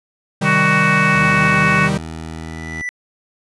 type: chord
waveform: 45% pulse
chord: C minor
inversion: none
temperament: equal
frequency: 130.81 / 155.56 / 196 Hz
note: C3 / Eb3 / G3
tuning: 0 / 0 / 0 cents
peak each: -25 / -19 / -19 dBFS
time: 0.41-1.98 s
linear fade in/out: 10 ms
type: harmonic tone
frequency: 372.3 Hz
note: F#4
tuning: 11 cents sharp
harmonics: 3 / 4 / 5 / 6 / 7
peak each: -18 / -19 / -20 / -21 / -21 dBFS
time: 0.43-1.9 s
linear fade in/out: 50 ms
type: tone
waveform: 15% pulse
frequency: 80.3 Hz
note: E2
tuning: 45 cents flat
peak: -21 dBFS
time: 1.14-2.82 s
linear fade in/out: 5 ms
type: tone with exponential growth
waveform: triangle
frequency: 1975.5 Hz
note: B6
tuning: in tune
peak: -18 dBFS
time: 2.15-2.89 s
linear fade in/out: 0 ms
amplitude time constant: 160 ms
effects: resampled to 24000 Hz